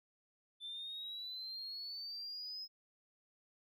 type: exponential sweep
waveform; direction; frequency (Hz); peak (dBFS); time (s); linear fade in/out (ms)
triangle; up; 3520 to 5140; -40; 0.6-2.68; 50
effects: tanh soft clip ceiling -40 dBFS